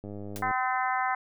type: click train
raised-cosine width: 2 ms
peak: -27 dBFS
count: 49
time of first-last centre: 0.04-0.511 s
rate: 102 Hz
type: noise with exponential decay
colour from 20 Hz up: white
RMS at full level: -36 dBFS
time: 0.36-0.46 s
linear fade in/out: 0 ms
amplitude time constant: 20 ms
type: harmonic tone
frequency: 255.9 Hz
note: C4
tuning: 38 cents flat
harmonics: 3 / 4 / 5 / 6 / 7 / 8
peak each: -29 / -31 / -33 / -35 / -36 / -37 dBFS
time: 0.42-1.15 s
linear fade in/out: 5 ms
effects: none